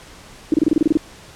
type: tone bursts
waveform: sine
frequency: 310.7 Hz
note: D#4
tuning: 2 cents flat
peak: -10 dBFS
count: 10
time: 0.52-0.972 s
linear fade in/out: 2 ms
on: 20 ms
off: 28 ms
effects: pink hiss -42 dBFS RMS until 1.35 s + low-pass 9000 Hz 12 dB/octave